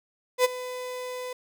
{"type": "tone with ADSR envelope", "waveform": "35% pulse", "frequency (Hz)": 502, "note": "B4", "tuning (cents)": 28, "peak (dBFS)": -14, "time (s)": [0.38, 1.33], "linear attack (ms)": 65, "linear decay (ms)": 22, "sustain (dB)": -17, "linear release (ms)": 4, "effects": []}